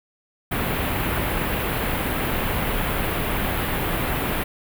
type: band-stop noise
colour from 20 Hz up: pink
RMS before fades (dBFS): -24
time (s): 0.51-4.44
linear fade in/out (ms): 10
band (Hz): 3100 to 12000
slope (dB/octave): 24
effects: none